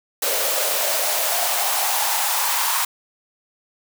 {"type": "noise with high-pass filter sweep", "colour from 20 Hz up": "white", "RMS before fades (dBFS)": -21, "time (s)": [0.22, 2.85], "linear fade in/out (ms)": 5, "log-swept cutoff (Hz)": [510, 1000], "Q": 4.2, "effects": []}